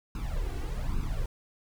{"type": "noise with flanger", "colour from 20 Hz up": "brown", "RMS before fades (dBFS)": -31, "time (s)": [0.15, 1.26], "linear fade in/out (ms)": 2, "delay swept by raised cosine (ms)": [0.77, 2.67], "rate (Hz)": 1.2, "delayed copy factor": 0.85, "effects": []}